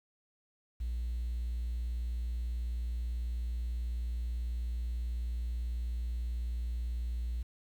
triangle tone, 59.2 Hz, A#1, 27 cents sharp, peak -29 dBFS, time 0.8-7.43 s, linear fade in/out 10 ms, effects tanh soft clip ceiling -29 dBFS + 10-bit

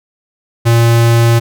square tone, 116.54 Hz, A#2, in tune, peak -7 dBFS, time 0.65-1.4 s, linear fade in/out 20 ms, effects none

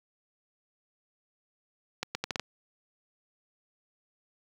accelerating click train, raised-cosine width 0.2 ms, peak -13 dBFS, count 6, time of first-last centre 2.03-2.396 s, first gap 120 ms, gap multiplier 0.75, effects high-pass 80 Hz 12 dB/octave + 9-bit

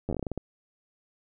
slowing click train, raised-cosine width 2 ms, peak -18 dBFS, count 11, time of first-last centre 0.09-0.377 s, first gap 10 ms, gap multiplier 1.22, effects none

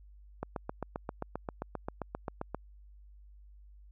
click train, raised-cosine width 1 ms, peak -21 dBFS, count 17, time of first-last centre 0.43-2.546 s, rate 7.56 Hz, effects added 50 Hz sine -52 dBFS peak until 3.91 s

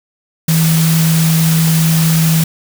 sine tone in noise, 161.8 Hz, E3, 32 cents flat, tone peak -9 dBFS, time 0.48-2.44 s, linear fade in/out 5 ms, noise white, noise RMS -19 dBFS, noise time 0.48-2.44 s, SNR +7 dB, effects none

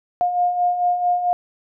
sine beating tone pair, 708 / 712.5 Hz, F5 / F5, +23 / +34 cents, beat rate 4.5 Hz, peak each -25 / -17 dBFS, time 0.21-1.33 s, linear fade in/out 0 ms, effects none

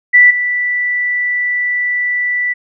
sine tone with level steps, 1970 Hz, B6, 5 cents flat, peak -3 / -13 dBFS, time 0.13-2.54 s, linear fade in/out 20 ms, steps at 0.3 s, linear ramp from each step 10 ms, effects none

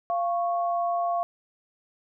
sine tone pair together, 693 / 1104.8 Hz, F5 / C#6, -14 / -6 cents, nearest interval minor sixth, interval 808 cents, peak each -24 / -31 dBFS, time 0.1-1.23 s, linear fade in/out 0 ms, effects none

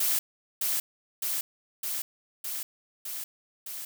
blue noise with echo, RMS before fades -26 dBFS, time 0-0.19 s, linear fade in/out 5 ms, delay 610 ms, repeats 6, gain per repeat -2 dB, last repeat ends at 3.85 s, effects none

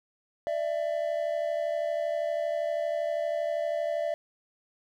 triangle tone pair together, 593 / 665.6 Hz, D5 / E5, +17 / +17 cents, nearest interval major second, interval 200 cents, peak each -28 dBFS, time 0.47-4.14 s, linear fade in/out 0 ms, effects none

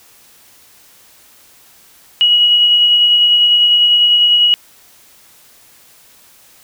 sine tone with tremolo, 2909 Hz, F#7, 30 cents flat, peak -6 dBFS, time 2.21-4.54 s, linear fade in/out 0 ms, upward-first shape sine, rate 10 Hz, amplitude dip 25%, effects white hiss -46 dBFS RMS until 6.63 s

